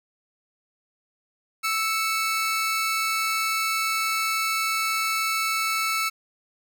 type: tone pair together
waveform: sawtooth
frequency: 1318.2 / 2217 Hz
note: E6 / C#7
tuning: 0 / 0 cents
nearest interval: major sixth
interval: 900 cents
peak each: -21 / -24 dBFS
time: 1.63-6.1 s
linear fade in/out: 20 ms
effects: none